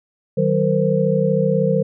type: tone cluster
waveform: sine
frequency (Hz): 155.5 / 188.4 / 462.1 / 518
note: D#3 / F#3 / A#4 / C5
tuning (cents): -1 / +32 / -15 / -17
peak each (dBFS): -20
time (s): 0.37-1.83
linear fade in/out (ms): 10
effects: none